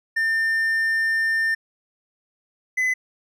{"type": "tone pair in turn", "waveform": "triangle", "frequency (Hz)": [1800, 2019], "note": ["A6", "B6"], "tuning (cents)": [39, 38], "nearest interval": "major second", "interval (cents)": 199, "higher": "second", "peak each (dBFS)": [-17, -17], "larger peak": "neither", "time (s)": [[0.16, 1.55], [2.77, 2.94]], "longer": "first", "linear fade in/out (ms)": 10, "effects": []}